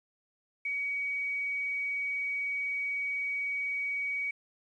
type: tone with quantisation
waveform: sine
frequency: 2259 Hz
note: C#7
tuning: 32 cents sharp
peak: -30 dBFS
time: 0.65-4.31 s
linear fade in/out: 5 ms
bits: 10
effects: resampled to 24000 Hz